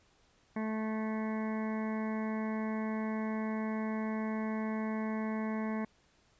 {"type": "harmonic tone", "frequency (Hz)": 218.3, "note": "A3", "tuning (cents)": -13, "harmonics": [1, 2, 3, 4, 5, 7, 8, 9, 10], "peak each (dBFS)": [-33, -43, -44, -46, -46, -53, -51, -51, -51], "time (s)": [0.56, 5.85], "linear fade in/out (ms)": 5, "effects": ["pink hiss -68 dBFS RMS until 6.39 s", "resampled to 16000 Hz"]}